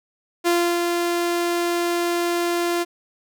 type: tone with ADSR envelope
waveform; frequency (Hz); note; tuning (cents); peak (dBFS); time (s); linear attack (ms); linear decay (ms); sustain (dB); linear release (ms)
sawtooth; 345.7; F4; -18; -12; 0.44-2.85; 31; 310; -4; 31
effects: none